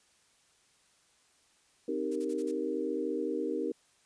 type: chord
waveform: sine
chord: C minor seventh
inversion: none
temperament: equal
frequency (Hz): 261.6 / 311.1 / 392 / 466.2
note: C4 / Eb4 / G4 / Bb4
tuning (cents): 0 / 0 / 0 / 0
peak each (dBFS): -38 / -35 / -36 / -35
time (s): 1.88-3.72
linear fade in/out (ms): 5
type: noise bursts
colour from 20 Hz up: blue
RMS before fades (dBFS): -48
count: 5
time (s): 2.11-2.517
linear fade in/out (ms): 10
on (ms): 51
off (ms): 38
effects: white hiss -67 dBFS RMS until 4.05 s + resampled to 22050 Hz